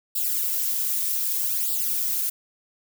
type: noise with flanger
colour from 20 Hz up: violet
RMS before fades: -25 dBFS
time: 0.15-2.3 s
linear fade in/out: 10 ms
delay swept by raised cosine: 0.24 to 4.04 ms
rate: 0.64 Hz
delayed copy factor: +0.8
effects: none